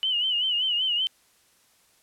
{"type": "tone with vibrato", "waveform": "sine", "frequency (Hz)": 2968, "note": "F#7", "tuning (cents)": 5, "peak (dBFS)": -22, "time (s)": [0.03, 1.07], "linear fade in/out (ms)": 0, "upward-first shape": "sine", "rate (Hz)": 5.2, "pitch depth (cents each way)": 85, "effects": ["white hiss -62 dBFS RMS until 2.02 s", "low-pass 12000 Hz 12 dB/octave"]}